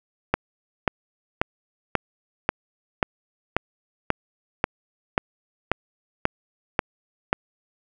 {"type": "click train", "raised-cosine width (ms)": 0.5, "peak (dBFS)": -3, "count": 14, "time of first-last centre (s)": [0.34, 7.329], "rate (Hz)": 1.86, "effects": []}